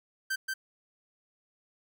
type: tone with echo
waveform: 45% pulse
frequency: 1557 Hz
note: G6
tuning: 12 cents flat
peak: -29 dBFS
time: 0.3-0.36 s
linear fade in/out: 10 ms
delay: 180 ms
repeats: 1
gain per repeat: -2 dB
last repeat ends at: 0.54 s
effects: none